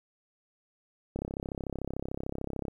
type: click train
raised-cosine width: 2 ms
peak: -21 dBFS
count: 52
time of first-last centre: 1.16-2.682 s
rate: 33.5 Hz
effects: 10-bit